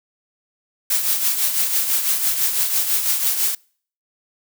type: noise with tremolo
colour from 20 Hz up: blue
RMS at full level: -17 dBFS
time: 0.9-3.55 s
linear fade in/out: 5 ms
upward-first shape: triangle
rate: 6 Hz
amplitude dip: 60%
effects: noise-tail reverb RT60 0.5 s tail -26 dB re dry